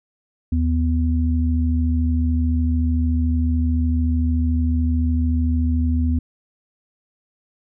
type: tone pair together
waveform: sine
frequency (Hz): 78 / 247.6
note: D#2 / B3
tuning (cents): +5 / +5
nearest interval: octave + minor sixth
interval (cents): 2000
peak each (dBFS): -17 / -22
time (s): 0.52-6.19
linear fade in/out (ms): 5
effects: none